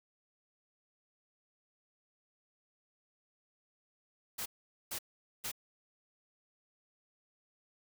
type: noise bursts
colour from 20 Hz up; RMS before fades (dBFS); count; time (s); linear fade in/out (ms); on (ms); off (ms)
white; -39; 3; 4.38-5.517; 10; 79; 450
effects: none

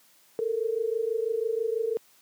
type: tone pair together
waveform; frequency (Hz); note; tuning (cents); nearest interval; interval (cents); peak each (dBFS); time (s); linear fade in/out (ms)
sine; 438.8 / 464.9; A4 / A#4; -5 / -5; minor second; 100; -28; 0.39-1.97; 0
effects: white hiss -60 dBFS RMS until 2.21 s + high-pass 150 Hz 12 dB/octave

